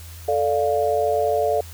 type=chord; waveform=sine; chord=D minor; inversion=second; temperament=equal; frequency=440 / 587.3 / 698.5 Hz; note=A4 / D5 / F5; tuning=0 / 0 / 0 cents; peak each=-22 dBFS; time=0.28-1.61 s; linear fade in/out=5 ms; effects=added 83 Hz sine -37 dBFS peak until 1.73 s + white hiss -44 dBFS RMS until 1.73 s